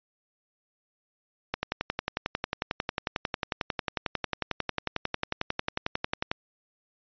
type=click train; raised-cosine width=0.3 ms; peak=-11 dBFS; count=54; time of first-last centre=1.54-6.315 s; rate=11.1 Hz; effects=resampled to 11025 Hz